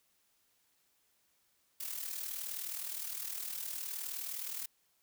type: noise with amplitude modulation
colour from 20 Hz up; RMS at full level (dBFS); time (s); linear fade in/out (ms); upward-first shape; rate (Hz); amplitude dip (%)
blue; -38; 1.8-4.66; 5; sine; 39.4; 60
effects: white hiss -74 dBFS RMS until 5.02 s